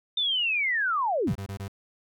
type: linear sweep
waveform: sine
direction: down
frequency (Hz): 3618 to 69.7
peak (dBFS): -23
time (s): 0.17-1.34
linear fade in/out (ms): 5
type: tone bursts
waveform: 35% pulse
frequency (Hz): 98.3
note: G2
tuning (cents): +5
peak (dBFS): -31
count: 4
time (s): 1.27-1.681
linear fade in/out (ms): 5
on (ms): 84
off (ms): 25
effects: none